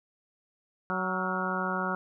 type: harmonic tone with a mistuned harmonic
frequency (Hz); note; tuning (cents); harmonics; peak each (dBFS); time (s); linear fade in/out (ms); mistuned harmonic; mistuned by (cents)
186.4; F#3; +13; 1 / 2 / 3 / 4 / 5 / 6 / 7 / 8; -34 / -38 / -38 / -38 / -37 / -37 / -35 / -34; 0.9-1.95; 0; 8; -76
effects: none